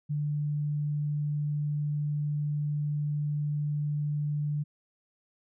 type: tone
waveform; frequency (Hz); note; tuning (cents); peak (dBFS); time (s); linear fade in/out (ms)
sine; 147.8; D3; +11; -27; 0.09-4.64; 20
effects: none